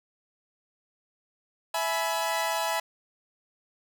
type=chord; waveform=sawtooth; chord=E major; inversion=none; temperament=equal with one note detuned; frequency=659.3 / 844.2 / 987.8 Hz; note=E5 / G#5 / B5; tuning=0 / +28 / 0 cents; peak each=-27 dBFS; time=1.74-2.8 s; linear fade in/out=5 ms; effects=none